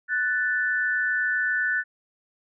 sine tone pair together, 1487.6 / 1760 Hz, F#6 / A6, +9 / 0 cents, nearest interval minor third, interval 291 cents, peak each -24 / -25 dBFS, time 0.08-1.84 s, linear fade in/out 50 ms, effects none

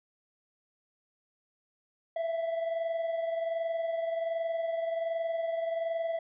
triangle tone pair together, 660.7 / 682 Hz, E5 / F5, +4 / -41 cents, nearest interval minor second, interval 55 cents, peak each -28 / -37 dBFS, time 2.16-6.19 s, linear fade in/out 5 ms, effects resampled to 8000 Hz

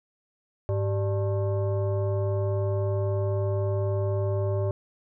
sine tone with frequency modulation, 101.9 Hz, G#2, 32 cents flat, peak -23 dBFS, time 0.69-4.71 s, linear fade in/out 0 ms, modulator 490 Hz, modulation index 0.85, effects none

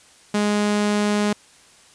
sawtooth tone, 207.7 Hz, G#3, in tune, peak -14 dBFS, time 0.34-1.33 s, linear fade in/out 5 ms, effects white hiss -51 dBFS RMS until 1.94 s + resampled to 22050 Hz

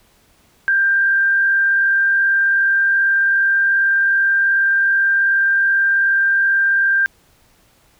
sine tone with frequency modulation, 1586 Hz, G6, 20 cents sharp, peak -12 dBFS, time 0.68-7.06 s, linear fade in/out 0 ms, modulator 41.4 Hz, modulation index 0.45, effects pink hiss -55 dBFS RMS until 7.99 s

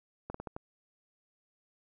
slowing click train, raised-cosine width 1 ms, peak -25 dBFS, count 5, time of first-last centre 0.3-0.565 s, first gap 44 ms, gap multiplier 1.28, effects none

